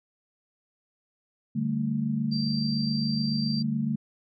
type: chord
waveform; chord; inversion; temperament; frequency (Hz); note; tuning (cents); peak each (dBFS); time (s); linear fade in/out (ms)
sine; D suspended fourth; none; equal with one note detuned; 146.83 / 196 / 223.1; D3 / G3 / A3; 0 / 0 / +24; -30 / -32 / -27; 1.55-3.96; 10
type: tone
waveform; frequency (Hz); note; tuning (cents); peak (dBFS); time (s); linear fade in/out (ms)
sine; 4699; D8; 0; -32; 2.31-3.63; 20
effects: none